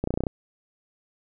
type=clicks; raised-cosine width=2 ms; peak=-12 dBFS; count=8; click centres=0.04 / 0.074 / 0.106 / 0.14 / 0.175 / 0.206 / 0.237 / 0.268 s; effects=none

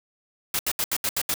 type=noise bursts; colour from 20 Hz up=white; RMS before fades=-25 dBFS; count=7; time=0.54-1.341 s; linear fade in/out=2 ms; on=51 ms; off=74 ms; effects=none

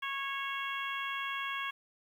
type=harmonic tone; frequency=550 Hz; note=C#5; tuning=14 cents flat; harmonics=2 / 3 / 4 / 5 / 6; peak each=-38 / -40 / -41 / -42 / -43 dBFS; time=0.02-1.71 s; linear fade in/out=10 ms; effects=10-bit

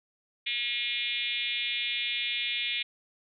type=tone with frequency modulation; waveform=sine; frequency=2900 Hz; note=F#7; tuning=35 cents flat; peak=-28 dBFS; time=0.46-2.83 s; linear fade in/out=10 ms; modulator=244 Hz; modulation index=3.3; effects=none

